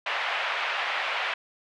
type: band-pass noise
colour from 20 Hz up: white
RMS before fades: -29 dBFS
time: 0.06-1.34 s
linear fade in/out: 5 ms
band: 620 to 2800 Hz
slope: 24 dB/octave
effects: none